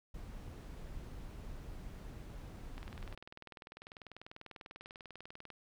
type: noise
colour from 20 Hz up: brown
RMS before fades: -47 dBFS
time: 0.14-3.15 s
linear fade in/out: 5 ms
type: click train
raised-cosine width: 0.3 ms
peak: -33 dBFS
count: 56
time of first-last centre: 2.78-5.503 s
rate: 20.2 Hz
effects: none